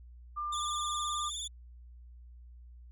sine tone, 1195 Hz, D6, 30 cents sharp, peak -33 dBFS, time 0.36-1.3 s, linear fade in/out 20 ms
25% pulse tone with vibrato, 3498 Hz, A7, 11 cents flat, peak -32 dBFS, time 0.52-1.48 s, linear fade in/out 10 ms, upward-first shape sine, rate 19 Hz, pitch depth 66 cents each way
effects added 60 Hz sine -49 dBFS peak until 2.91 s

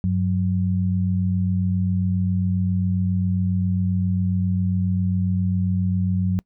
sine tone pair together, 96.2 / 183.6 Hz, G2 / F#3, -32 / -13 cents, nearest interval major seventh, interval 1119 cents, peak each -21 dBFS, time 0.04-6.39 s, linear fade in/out 0 ms, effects noise-tail reverb RT60 0.1 s tail -26 dB re dry

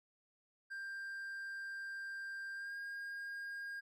triangle tone with pitch glide, 1587 to 1619.4 Hz, G6 to G#6, +21 to -44 cents, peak -40 dBFS, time 0.7-3.81 s, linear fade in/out 20 ms, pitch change +35 cents, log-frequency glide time 2.54-2.75 s, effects MP3 64 kbps

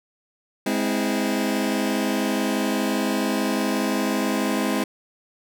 sawtooth chord, Ab augmented, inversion none, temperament just, 207.7 / 259.6 / 324.5 Hz, Ab3 / C4 / E4, 0 / -13 / -27 cents, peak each -21 / -21 / -23 dBFS, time 0.66-4.84 s, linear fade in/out 5 ms, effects none

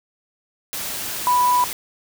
sine tone in noise, 987.8 Hz, B5, in tune, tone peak -14 dBFS, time 1.27-1.64 s, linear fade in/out 0 ms, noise white, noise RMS -28 dBFS, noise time 0.73-1.73 s, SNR +11 dB, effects none

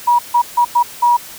sine tone bursts at uneven times, 960 Hz, B5, 49 cents flat, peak -8 dBFS, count 5, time 0.07-0.19 / 0.34-0.42 / 0.57-0.65 / 0.75-0.83 / 1.02-1.17 s, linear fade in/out 10 ms, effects white hiss -34 dBFS RMS until 1.38 s

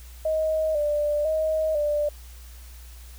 sine tone with vibrato, 610 Hz, D#5, 34 cents flat, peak -21 dBFS, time 0.25-2.09 s, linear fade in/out 5 ms, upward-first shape square, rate 1 Hz, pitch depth 53 cents each way, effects added 60 Hz sine -41 dBFS peak until 3.18 s + white hiss -51 dBFS RMS until 3.18 s

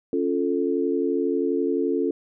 sine chord, Db augmented, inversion none, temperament equal, 277.2 / 349.2 / 440 Hz, Db4 / F4 / A4, 0 / 0 / 0 cents, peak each -25 dBFS, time 0.13-2.11 s, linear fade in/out 2 ms, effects none

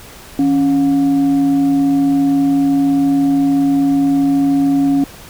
sine tone with frequency modulation, 277.2 Hz, C#4, in tune, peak -10 dBFS, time 0.39-5.04 s, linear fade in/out 2 ms, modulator 439 Hz, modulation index 0.3, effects pink hiss -37 dBFS RMS until 5.29 s

